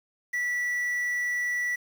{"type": "tone with quantisation", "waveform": "triangle", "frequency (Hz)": 1955, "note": "B6", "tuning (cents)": -18, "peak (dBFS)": -24, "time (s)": [0.33, 1.76], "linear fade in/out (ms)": 10, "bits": 8, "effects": []}